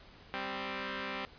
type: tone pair together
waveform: 5% pulse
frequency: 196 / 261.6 Hz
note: G3 / C4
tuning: 0 / 0 cents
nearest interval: perfect fourth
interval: 500 cents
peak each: -28 / -27 dBFS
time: 0.34-1.25 s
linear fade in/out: 0 ms
effects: pink hiss -56 dBFS RMS until 1.38 s + resampled to 11025 Hz